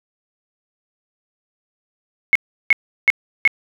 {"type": "tone bursts", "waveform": "sine", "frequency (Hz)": 2185, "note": "C#7", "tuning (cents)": -26, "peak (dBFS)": -8, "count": 4, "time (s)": [2.33, 3.476], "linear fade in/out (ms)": 0, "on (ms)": 24, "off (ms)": 350, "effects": []}